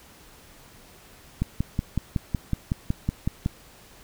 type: click train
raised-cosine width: 5 ms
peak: -11 dBFS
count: 12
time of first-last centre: 1.42-3.461 s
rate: 5.39 Hz
effects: pink hiss -51 dBFS RMS until 4.03 s